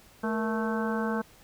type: harmonic tone with a mistuned harmonic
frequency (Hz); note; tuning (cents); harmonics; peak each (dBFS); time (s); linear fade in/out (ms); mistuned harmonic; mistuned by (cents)
219.5; A3; -4; 1 / 2 / 3 / 4 / 5 / 6 / 7; -29 / -33 / -38 / -37 / -38 / -41 / -37; 0.23-1.22; 10; 2; +100
effects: pink hiss -56 dBFS RMS until 1.43 s